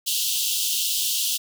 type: high-pass noise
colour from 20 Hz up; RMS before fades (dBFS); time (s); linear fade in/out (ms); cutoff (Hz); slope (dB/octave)
pink; -24; 0.06-1.38; 20; 2800; 96
effects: none